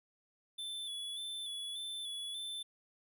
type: tone with vibrato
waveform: square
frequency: 3466 Hz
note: A7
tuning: 27 cents flat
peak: -40 dBFS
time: 0.58-2.63 s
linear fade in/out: 10 ms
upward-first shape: square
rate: 1.7 Hz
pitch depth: 34 cents each way
effects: none